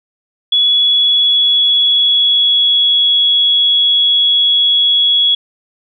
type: tone with pitch glide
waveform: sine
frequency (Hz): 3387 to 3352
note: G#7 to G#7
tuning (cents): +33 to +15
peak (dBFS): -8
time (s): 0.52-5.35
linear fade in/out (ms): 5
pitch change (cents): -18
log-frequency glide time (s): 0.65-3.13
effects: none